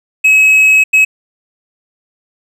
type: tone bursts at uneven times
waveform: triangle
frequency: 2562 Hz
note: E7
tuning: 50 cents flat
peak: -3 dBFS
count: 2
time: 0.24-0.84 / 0.93-1.05 s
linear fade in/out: 10 ms
effects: none